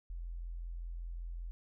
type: tone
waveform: sine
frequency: 42.61 Hz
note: F1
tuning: 42 cents flat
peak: -39 dBFS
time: 0.1-1.51 s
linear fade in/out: 0 ms
effects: none